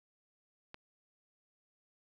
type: click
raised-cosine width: 0.3 ms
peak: -30 dBFS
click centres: 0.744 s
effects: none